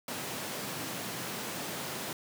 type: high-pass noise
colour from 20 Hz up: pink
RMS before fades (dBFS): -38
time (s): 0.08-2.13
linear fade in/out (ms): 2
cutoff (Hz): 130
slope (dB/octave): 24
effects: none